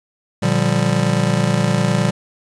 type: chord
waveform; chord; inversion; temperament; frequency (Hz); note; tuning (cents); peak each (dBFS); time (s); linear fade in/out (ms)
square; G minor seventh; first; just; 117.6 / 147 / 176.4 / 196; Bb2 / D3 / F3 / G3; +16 / +2 / +18 / 0; -21; 0.42-2.11; 10
effects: resampled to 22050 Hz + 8-bit